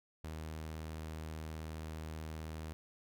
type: tone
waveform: sawtooth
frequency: 78.8 Hz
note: D#2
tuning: 23 cents sharp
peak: -38 dBFS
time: 0.24-2.73 s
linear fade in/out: 0 ms
effects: none